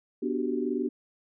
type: chord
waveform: sine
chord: G major seventh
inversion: first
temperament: equal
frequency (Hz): 246.9 / 293.7 / 370 / 392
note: B3 / D4 / F#4 / G4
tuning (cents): 0 / 0 / 0 / 0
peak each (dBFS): -31 / -32 / -32 / -33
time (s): 0.22-0.89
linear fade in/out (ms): 10
effects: none